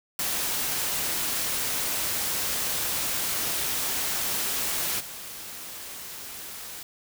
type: noise with level steps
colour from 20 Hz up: white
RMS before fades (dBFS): -28 / -39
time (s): 0.19-6.83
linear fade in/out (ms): 2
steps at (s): 4.99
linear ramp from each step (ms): 20
effects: none